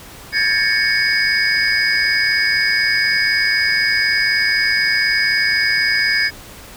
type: tone cluster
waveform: sine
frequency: 1600 / 1719 / 1823 / 2220 / 4964 Hz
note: G6 / A6 / A#6 / C#7 / D#8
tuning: +35 / -41 / -39 / +2 / -5 cents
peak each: -23 / -18 / -22 / -18 / -18 dBFS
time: 0.32-6.31 s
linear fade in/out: 50 ms
effects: tanh soft clip ceiling -7 dBFS + pink hiss -38 dBFS RMS until 6.76 s